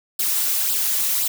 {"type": "noise with flanger", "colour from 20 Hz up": "blue", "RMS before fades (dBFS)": -21, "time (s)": [0.19, 1.28], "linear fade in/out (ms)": 5, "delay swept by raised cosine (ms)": [0.23, 3.53], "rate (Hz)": 1.9, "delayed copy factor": 0.65, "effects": []}